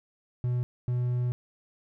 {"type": "tone bursts at uneven times", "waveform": "triangle", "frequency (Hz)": 123.2, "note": "B2", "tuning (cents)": -4, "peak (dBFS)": -23, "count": 2, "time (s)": [[0.44, 0.63], [0.88, 1.32]], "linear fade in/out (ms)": 0, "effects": []}